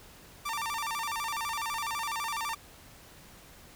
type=tone with vibrato; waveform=sawtooth; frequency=1032 Hz; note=C6; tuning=24 cents flat; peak=-28 dBFS; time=0.45-2.55 s; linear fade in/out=10 ms; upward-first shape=square; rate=12 Hz; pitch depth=220 cents each way; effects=pink hiss -53 dBFS RMS until 3.75 s